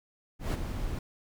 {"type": "noise with ADSR envelope", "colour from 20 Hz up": "brown", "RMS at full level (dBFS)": -26, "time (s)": [0.39, 0.99], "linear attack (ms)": 140, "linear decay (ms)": 31, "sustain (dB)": -8, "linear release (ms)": 3, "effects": []}